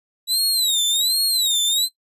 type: tone with vibrato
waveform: sawtooth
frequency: 3900 Hz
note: B7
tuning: 23 cents flat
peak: -14 dBFS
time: 0.27-1.89 s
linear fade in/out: 50 ms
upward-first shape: sine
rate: 1.3 Hz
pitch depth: 170 cents each way
effects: noise-tail reverb RT60 0.1 s tail -19 dB re dry + resampled to 32000 Hz